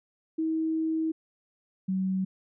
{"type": "tone pair in turn", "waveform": "sine", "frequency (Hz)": [320, 188.96], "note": ["D#4", "F#3"], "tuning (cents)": [49, 37], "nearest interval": "major sixth", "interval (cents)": 912, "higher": "first", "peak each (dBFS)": -25, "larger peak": "neither", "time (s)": [[0.38, 1.12], [1.88, 2.25]], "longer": "first", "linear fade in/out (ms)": 10, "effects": []}